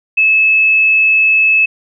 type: tone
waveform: sine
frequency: 2600 Hz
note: E7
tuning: 24 cents flat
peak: -7 dBFS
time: 0.17-1.66 s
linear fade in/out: 10 ms
effects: none